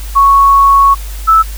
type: tone pair in turn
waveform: sine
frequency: 1108.7 / 1312.9 Hz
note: C#6 / E6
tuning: 0 / -7 cents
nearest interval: minor third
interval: 293 cents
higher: second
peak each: -3 dBFS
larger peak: neither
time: 0.15-0.95 / 1.27-1.43 s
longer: first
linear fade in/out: 20 ms
effects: added 50 Hz sine -20 dBFS peak until 1.57 s + white hiss -32 dBFS RMS until 1.57 s